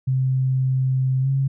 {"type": "tone with pitch glide", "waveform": "sine", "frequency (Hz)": [130.81, 135.58], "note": ["C3", "C#3"], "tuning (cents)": [0, -38], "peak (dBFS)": -17, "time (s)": [0.07, 1.48], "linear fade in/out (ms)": 10, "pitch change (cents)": 62, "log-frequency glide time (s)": [1.21, 1.28], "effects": []}